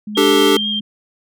sine tone, 210.2 Hz, G#3, 21 cents sharp, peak -24 dBFS, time 0.07-0.81 s, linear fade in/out 5 ms
sine tone with vibrato, 3200 Hz, G7, 35 cents sharp, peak -18 dBFS, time 0.15-0.8 s, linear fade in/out 10 ms, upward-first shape square, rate 6.1 Hz, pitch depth 15 cents each way
square chord, D suspended fourth, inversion none, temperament equal, 293.7 / 392 / 440 Hz, D4 / G4 / A4, 0 / 0 / 0 cents, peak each -16 / -15 / -17 dBFS, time 0.17-0.57 s, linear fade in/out 5 ms
effects none

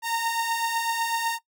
sawtooth beating tone pair, 914 / 922 Hz, A#5 / A#5, -34 / -19 cents, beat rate 8 Hz, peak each -27 / -22 dBFS, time 0.02-1.39 s, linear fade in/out 50 ms, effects noise-tail reverb RT60 0.1 s tail -19 dB re dry

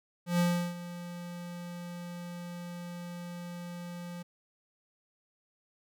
square tone with ADSR envelope, 174.61 Hz, F3, in tune, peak -24 dBFS, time 0.26-4.23 s, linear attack 130 ms, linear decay 350 ms, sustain -16 dB, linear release 12 ms, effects none

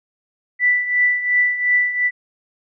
sine tone with tremolo, 1975.5 Hz, B6, in tune, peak -11 dBFS, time 0.59-2.11 s, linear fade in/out 50 ms, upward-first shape triangle, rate 2.8 Hz, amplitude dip 75%, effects none

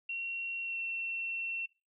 sine tone with pitch glide, 2735 to 2710 Hz, F7 to E7, -37 to +47 cents, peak -34 dBFS, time 0.09-1.66 s, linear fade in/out 5 ms, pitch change -16 cents, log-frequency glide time 0.62-0.79 s, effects noise-tail reverb RT60 0.3 s tail -22 dB re dry

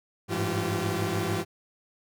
sawtooth tone cluster, 98.9 / 105.6 / 167.5 / 346.2 / 383.8 Hz, G2 / G#2 / E3 / F4 / G4, +16 / +29 / +28 / -15 / -37 cents, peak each -29 dBFS, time 0.28-1.45 s, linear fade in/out 50 ms, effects none

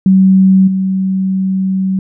sine tone with level steps, 190 Hz, F#3, 46 cents sharp, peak -4 / -11 dBFS, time 0.06-1.99 s, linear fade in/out 2 ms, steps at 0.67 s, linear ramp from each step 10 ms, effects none

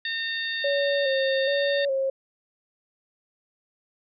harmonic tone, 912 Hz, A#5, 38 cents flat, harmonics 2 / 3 / 4 / 5, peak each -29 / -38 / -31 / -38 dBFS, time 0.05-1.85 s, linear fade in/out 2 ms
sine tone with vibrato, 550 Hz, C#5, 14 cents flat, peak -22 dBFS, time 0.64-2.1 s, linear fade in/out 5 ms, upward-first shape square, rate 1.2 Hz, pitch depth 42 cents each way
effects none

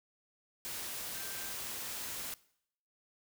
sine tone in noise, 1568 Hz, G6, in tune, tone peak -51 dBFS, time 1.15-1.53 s, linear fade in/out 0 ms, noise white, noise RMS -41 dBFS, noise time 0.65-2.34 s, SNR -13 dB, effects noise-tail reverb RT60 0.7 s tail -21 dB re dry

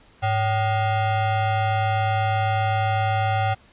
square ring-modulated tone, 332.1 Hz, E4, 13 cents sharp, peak -17 dBFS, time 0.22-3.55 s, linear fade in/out 20 ms, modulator 436 Hz, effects pink hiss -54 dBFS RMS until 3.72 s + resampled to 8000 Hz

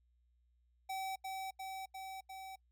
square tone with echo, 766 Hz, G5, 40 cents flat, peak -39 dBFS, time 0.89-1.16 s, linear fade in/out 10 ms, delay 350 ms, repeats 4, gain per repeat -2 dB, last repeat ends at 2.56 s, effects noise-tail reverb RT60 0.1 s tail -25 dB re dry + added 60 Hz sine -70 dBFS peak until 2.71 s

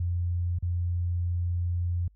sine tone with dropouts, 87.4 Hz, F2, 2 cents sharp, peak -25 dBFS, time 0-2.08 s, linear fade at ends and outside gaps 5 ms, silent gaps 0.588-0.625 s, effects added 51 Hz sine -56 dBFS peak until 2.15 s

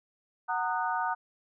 harmonic tone with a mistuned harmonic, 246.9 Hz, B3, in tune, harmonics 3 / 4 / 5 / 6, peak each -33 / -31 / -34 / -35 dBFS, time 0.48-1.15 s, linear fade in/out 20 ms, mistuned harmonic 4, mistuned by -120 cents, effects none

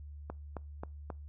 click train, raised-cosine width 1 ms, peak -25 dBFS, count 4, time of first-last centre 0.3-1.102 s, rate 3.74 Hz, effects noise-tail reverb RT60 0.3 s tail -25 dB re dry + added 73 Hz sine -44 dBFS peak until 1.28 s

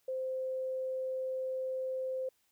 sine tone, 520 Hz, C5, 11 cents flat, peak -33 dBFS, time 0.08-2.29 s, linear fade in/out 5 ms, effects white hiss -74 dBFS RMS until 2.51 s

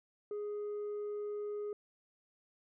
sine tone, 415.3 Hz, G#4, in tune, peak -34 dBFS, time 0.31-1.73 s, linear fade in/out 2 ms, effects tanh soft clip ceiling -36 dBFS

